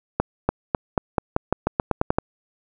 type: accelerating click train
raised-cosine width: 1 ms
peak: -4 dBFS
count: 13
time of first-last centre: 0.2-2.185 s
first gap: 290 ms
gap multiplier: 0.89
effects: none